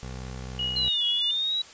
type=tone; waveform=20% pulse; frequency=63.7 Hz; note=C2; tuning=46 cents flat; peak=-30 dBFS; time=0.03-0.89 s; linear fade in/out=0 ms
type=tone with tremolo; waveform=sine; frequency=2900 Hz; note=F#7; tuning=35 cents flat; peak=-25 dBFS; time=0.59-1.31 s; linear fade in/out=2 ms; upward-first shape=triangle; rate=4.5 Hz; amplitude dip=45%
type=exponential two-way sweep; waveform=sine; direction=down then up; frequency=4186 to 3325 to 3919 Hz; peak=-24 dBFS; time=0.76-1.62 s; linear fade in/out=5 ms; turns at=1.06 s
effects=white hiss -47 dBFS RMS until 1.73 s + resampled to 16000 Hz